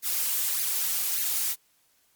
blue noise with flanger, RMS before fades -27 dBFS, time 0.02-1.56 s, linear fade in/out 50 ms, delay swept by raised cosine 0.44 to 5.34 ms, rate 1.7 Hz, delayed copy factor +0.65, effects white hiss -66 dBFS RMS until 2.15 s + MP3 96 kbps

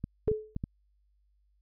clicks, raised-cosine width 5 ms, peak -21 dBFS, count 5, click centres 0.041 / 0.277 / 0.315 / 0.564 / 0.639 s
sine tone with exponential decay, 430.9 Hz, A4, 36 cents flat, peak -21 dBFS, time 0.28-0.55 s, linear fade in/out 0 ms, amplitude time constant 57 ms
effects added 50 Hz sine -66 dBFS peak until 1.61 s

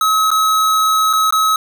square tone with dropouts, 1282 Hz, E6, 49 cents flat, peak -12 dBFS, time 0.01-1.56 s, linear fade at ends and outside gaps 2 ms, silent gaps 0.305-0.314 / 1.13-1.134 / 1.307-1.324 s, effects none

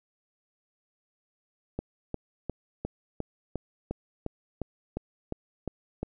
click train, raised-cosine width 2 ms, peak -18 dBFS, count 13, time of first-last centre 1.79-6.03 s, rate 2.83 Hz, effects none

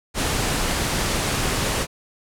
pink low-pass noise, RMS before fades -23 dBFS, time 0.14-1.87 s, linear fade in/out 50 ms, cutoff 11000 Hz, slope 24 dB/octave, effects none

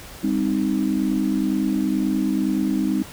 sine chord, C minor, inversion second, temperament equal with one note detuned, 199.54 / 261.6 / 311.1 Hz, G3 / C4 / Eb4, +31 / 0 / 0 cents, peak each -23 dBFS, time 0.23-3.03 s, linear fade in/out 10 ms, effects pink hiss -40 dBFS RMS until 3.12 s

